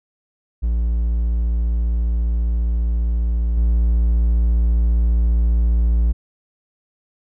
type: tone with level steps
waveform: triangle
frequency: 57.4 Hz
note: A#1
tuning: 26 cents flat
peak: -14 / -11 dBFS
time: 0.62-6.13 s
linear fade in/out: 20 ms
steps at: 3.57 s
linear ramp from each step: 2 ms
effects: none